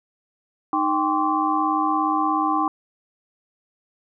sine tone cluster, 307.9 / 787 / 1049 / 1146 Hz, D#4 / G5 / C6 / D6, -18 / +7 / +4 / -43 cents, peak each -24 dBFS, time 0.73-2.68 s, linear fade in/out 2 ms, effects none

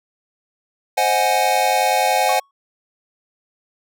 square chord, Ab dominant seventh, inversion first, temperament equal, 523.3 / 622.3 / 740 / 830.6 Hz, C5 / Eb5 / Gb5 / Ab5, 0 / 0 / 0 / 0 cents, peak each -24 / -25 / -19 / -20 dBFS, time 0.97-2.4 s, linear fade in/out 10 ms
triangle tone with exponential decay, 1108.7 Hz, C#6, in tune, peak -22 dBFS, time 2.29-2.51 s, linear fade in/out 2 ms, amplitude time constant 46 ms
effects none

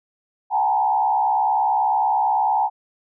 sine tone with frequency modulation, 843 Hz, G#5, 26 cents sharp, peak -16 dBFS, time 0.5-2.7 s, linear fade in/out 50 ms, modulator 69 Hz, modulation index 1.2, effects none

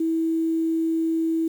sine tone, 325.4 Hz, E4, 22 cents flat, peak -20 dBFS, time 0-1.48 s, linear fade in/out 5 ms, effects 8-bit

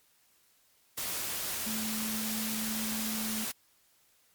sine tone in noise, 219.1 Hz, A3, 7 cents flat, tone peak -35 dBFS, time 1.66-3.45 s, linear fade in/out 10 ms, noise white, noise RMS -35 dBFS, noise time 0.97-3.52 s, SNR -3 dB, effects white hiss -67 dBFS RMS until 4.34 s + MP3 96 kbps

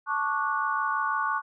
sine chord, D major seventh, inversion second, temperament equal with one note detuned, 880 / 1108.7 / 1174.7 / 1465.5 Hz, A5 / C#6 / D6 / F#6, 0 / 0 / 0 / -17 cents, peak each -32 / -28 / -32 / -30 dBFS, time 0.06-1.42 s, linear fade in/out 50 ms, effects none

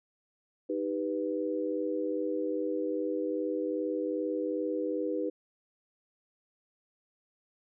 sine chord, Eb augmented, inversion none, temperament equal with one note detuned, 311.1 / 393.6 / 493.9 Hz, Eb4 / G4 / B4, 0 / +7 / 0 cents, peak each -33 / -35 / -33 dBFS, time 0.69-5.3 s, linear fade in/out 10 ms, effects none

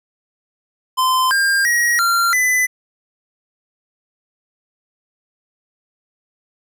square tone with pitch steps, 1031 / 1603 / 1897 / 1379 / 2005 Hz, C6 / G6 / A#6 / F6 / B6, -26 / +38 / +30 / -22 / +26 cents, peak -14 dBFS, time 0.97-2.67 s, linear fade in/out 20 ms, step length 340 ms, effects none

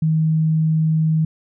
sine tone, 158.3 Hz, D#3, 30 cents sharp, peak -14 dBFS, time 0.02-1.25 s, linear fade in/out 5 ms, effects none

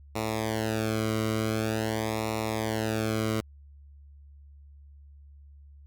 sawtooth tone with flanger, 110 Hz, A2, in tune, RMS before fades -29 dBFS, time 0.15-3.41 s, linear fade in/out 10 ms, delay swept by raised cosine 0.63 to 1.17 ms, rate 0.46 Hz, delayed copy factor -1, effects added 71 Hz sine -48 dBFS peak until 5.86 s

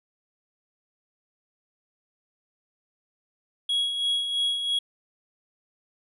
triangle tone with tremolo, 3322 Hz, G#7, in tune, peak -20 dBFS, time 3.69-4.79 s, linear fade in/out 5 ms, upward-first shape sine, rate 3 Hz, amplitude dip 50%, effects resampled to 24000 Hz

